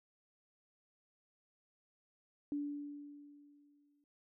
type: tone with exponential decay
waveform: sine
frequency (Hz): 289.6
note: D4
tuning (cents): -24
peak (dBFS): -34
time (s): 2.52-4.04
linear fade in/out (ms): 1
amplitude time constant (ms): 330
effects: none

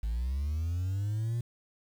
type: linear sweep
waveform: sine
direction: up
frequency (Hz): 51.91 to 120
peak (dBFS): -26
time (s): 0.03-1.41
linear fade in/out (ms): 5
effects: tanh soft clip ceiling -28 dBFS + 9-bit

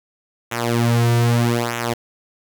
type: tone with flanger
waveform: sawtooth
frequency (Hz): 118.2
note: A#2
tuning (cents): +24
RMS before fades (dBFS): -18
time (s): 0.51-1.94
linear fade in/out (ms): 10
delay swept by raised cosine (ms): 0.21 to 3.71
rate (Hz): 0.8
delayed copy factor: -0.85
effects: 7-bit

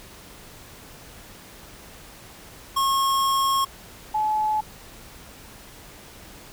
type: tone pair in turn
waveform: square / sine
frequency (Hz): 1086 / 857.7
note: C#6 / A5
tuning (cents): -36 / -44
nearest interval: major third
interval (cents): 408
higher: first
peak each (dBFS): -20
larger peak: neither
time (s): 2.76-3.65 / 4.14-4.61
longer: first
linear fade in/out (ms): 10
effects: pink hiss -45 dBFS RMS until 6.52 s

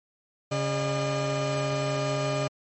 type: tone cluster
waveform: 35% pulse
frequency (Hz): 138.3 / 407.6 / 605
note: C#3 / G#4 / D#5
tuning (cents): -4 / -32 / -49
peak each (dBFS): -27 / -33 / -27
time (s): 0.51-2.48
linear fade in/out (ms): 10
effects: MP3 32 kbps

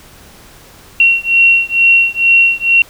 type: beating tone pair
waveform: sine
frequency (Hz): 2734 / 2736.2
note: F7 / F7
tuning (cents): -37 / -36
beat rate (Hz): 2.2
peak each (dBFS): -10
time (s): 1-2.82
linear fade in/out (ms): 2
effects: pink hiss -40 dBFS RMS until 2.89 s

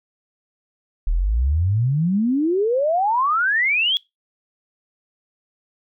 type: exponential sweep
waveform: sine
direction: up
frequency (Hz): 36.71 to 3400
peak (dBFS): -16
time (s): 1.07-3.97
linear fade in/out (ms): 0
effects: noise-tail reverb RT60 0.2 s tail -23 dB re dry

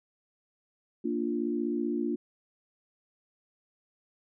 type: chord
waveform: sine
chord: Bb major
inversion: none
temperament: equal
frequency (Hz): 233.1 / 293.7 / 349.2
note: Bb3 / D4 / F4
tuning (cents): 0 / 0 / 0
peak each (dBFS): -32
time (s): 1.04-2.16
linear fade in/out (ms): 10
effects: none

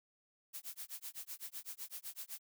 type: noise with tremolo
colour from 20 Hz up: blue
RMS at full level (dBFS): -44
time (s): 0.53-2.39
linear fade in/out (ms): 20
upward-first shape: sine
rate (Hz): 7.9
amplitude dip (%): 100
effects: none

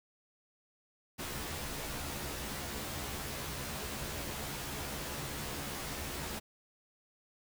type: noise with comb filter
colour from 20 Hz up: pink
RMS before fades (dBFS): -40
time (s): 1.18-6.4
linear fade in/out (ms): 20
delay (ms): 14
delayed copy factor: +0.85
effects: none

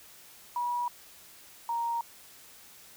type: tone pair in turn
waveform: sine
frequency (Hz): 967 / 934.1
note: B5 / A#5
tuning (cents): -37 / +3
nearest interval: minor second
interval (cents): 60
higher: first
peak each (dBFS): -28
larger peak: neither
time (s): 0.56-0.88 / 1.69-2.01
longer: neither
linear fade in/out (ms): 2
effects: white hiss -53 dBFS RMS until 2.96 s

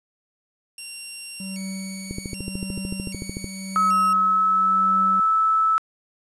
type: tone with vibrato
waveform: 5% pulse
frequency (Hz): 2489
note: D#7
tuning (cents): 0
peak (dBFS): -25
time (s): 0.78-4.13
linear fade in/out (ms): 2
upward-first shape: square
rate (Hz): 0.64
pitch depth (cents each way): 180
type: tone with tremolo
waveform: triangle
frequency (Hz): 191.6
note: G3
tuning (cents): -39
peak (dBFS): -26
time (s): 1.4-5.2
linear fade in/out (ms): 2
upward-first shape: triangle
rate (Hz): 0.9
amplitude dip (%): 75
type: click train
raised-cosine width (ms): 3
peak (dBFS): -17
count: 19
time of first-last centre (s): 2.11-3.443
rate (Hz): 13.5
type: tone with pitch glide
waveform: sine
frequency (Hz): 1286 to 1308.5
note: E6 to E6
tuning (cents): -43 to -13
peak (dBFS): -16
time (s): 3.76-5.78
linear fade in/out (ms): 0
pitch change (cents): +30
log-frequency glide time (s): 4.11-4.74
effects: resampled to 24000 Hz + 9-bit

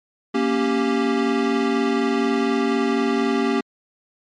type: chord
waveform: square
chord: G diminished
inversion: first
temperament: equal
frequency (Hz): 233.1 / 277.2 / 392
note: Bb3 / Db4 / G4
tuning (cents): 0 / 0 / 0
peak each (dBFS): -23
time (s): 0.34-3.61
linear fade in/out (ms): 10
effects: low-pass 4000 Hz 12 dB/octave + MP3 48 kbps

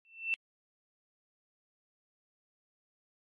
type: tone with exponential growth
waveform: sine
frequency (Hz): 2679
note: E7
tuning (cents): +27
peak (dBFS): -25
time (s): 0.05-0.34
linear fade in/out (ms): 0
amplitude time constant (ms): 63
effects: MP3 48 kbps

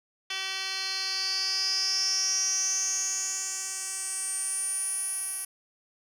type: tone with band-pass filter sweep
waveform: 10% pulse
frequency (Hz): 382.9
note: G4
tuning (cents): -41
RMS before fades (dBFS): -30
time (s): 0.3-5.45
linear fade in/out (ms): 5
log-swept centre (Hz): 3700 to 11000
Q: 9.6
effects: none

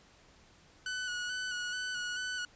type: tone with vibrato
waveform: sawtooth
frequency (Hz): 1480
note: F#6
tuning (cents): 0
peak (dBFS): -31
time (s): 0.86-2.45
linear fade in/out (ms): 2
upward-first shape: square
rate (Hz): 2.3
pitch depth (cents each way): 23
effects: pink hiss -61 dBFS RMS until 2.55 s + resampled to 16000 Hz

